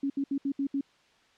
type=tone bursts at uneven times; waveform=sine; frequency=277.2 Hz; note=C#4; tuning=in tune; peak=-26 dBFS; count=6; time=0.03-0.1 / 0.17-0.24 / 0.31-0.38 / 0.45-0.52 / 0.59-0.67 / 0.74-0.81 s; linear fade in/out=5 ms; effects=white hiss -63 dBFS RMS until 1.37 s + low-pass 4000 Hz 12 dB/octave